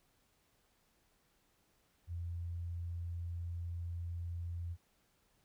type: tone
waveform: sine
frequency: 85.8 Hz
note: F2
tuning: 30 cents flat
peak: -38 dBFS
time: 2.07-4.77 s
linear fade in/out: 50 ms
effects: pink hiss -74 dBFS RMS until 5.44 s